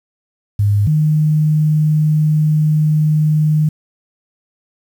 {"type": "tone pair in turn", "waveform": "sine", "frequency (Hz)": [102.4, 153.43], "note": ["G#2", "D#3"], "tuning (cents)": [-24, -24], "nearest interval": "perfect fifth", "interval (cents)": 700, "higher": "second", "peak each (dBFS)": -10, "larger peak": "neither", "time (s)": [[0.59, 0.87], [0.87, 3.69]], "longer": "second", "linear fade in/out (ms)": 5, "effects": ["7-bit"]}